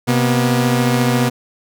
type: tone pair together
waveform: sawtooth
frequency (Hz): 127.6 / 240.9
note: C3 / B3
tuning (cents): -43 / -43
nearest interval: major seventh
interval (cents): 1100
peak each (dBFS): -12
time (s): 0.07-1.3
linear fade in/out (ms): 20
effects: none